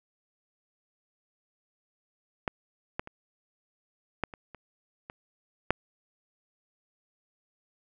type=clicks; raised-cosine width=0.5 ms; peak=-13 / -15 / -27 / -12 / -28 / -30 / -25 / -7 dBFS; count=8; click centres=2.478 / 2.995 / 3.074 / 4.237 / 4.338 / 4.547 / 5.099 / 5.706 s; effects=none